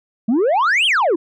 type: exponential two-way sweep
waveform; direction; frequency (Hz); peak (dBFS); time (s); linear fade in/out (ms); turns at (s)
sine; up then down; 208.6 to 3322 to 304.2; -10; 0.28-1.16; 10; 0.86
effects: tanh soft clip ceiling -12 dBFS